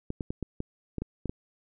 clicks, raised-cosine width 3 ms, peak -19 dBFS, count 9, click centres 0.104 / 0.208 / 0.305 / 0.427 / 0.604 / 0.983 / 1.02 / 1.257 / 1.295 s, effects none

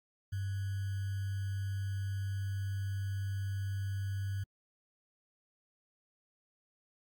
sine tone with sample-and-hold, 98 Hz, G2, in tune, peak -33 dBFS, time 0.32-4.44 s, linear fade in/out 10 ms, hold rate 1575 Hz, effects Opus 48 kbps

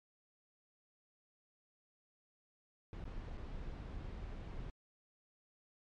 brown noise with dropouts, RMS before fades -45 dBFS, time 2.93-4.7 s, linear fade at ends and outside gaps 1 ms, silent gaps 3.041-3.053 / 3.374-3.378 s, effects low-pass 4000 Hz 12 dB/octave + MP3 64 kbps

